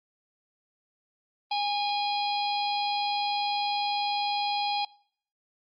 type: harmonic tone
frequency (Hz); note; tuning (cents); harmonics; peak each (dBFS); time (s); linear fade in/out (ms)
820; G#5; -22; 1 / 3 / 4 / 5 / 6; -27 / -36 / -36 / -35 / -39; 1.51-4.85; 5
effects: noise-tail reverb RT60 0.6 s tail -24 dB re dry + Opus 32 kbps